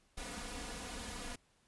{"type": "noise with comb filter", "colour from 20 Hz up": "pink", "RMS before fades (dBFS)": -44, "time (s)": [0.17, 1.36], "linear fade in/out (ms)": 10, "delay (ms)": 4.1, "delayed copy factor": 0.75, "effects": ["pink hiss -72 dBFS RMS until 1.67 s", "resampled to 24000 Hz"]}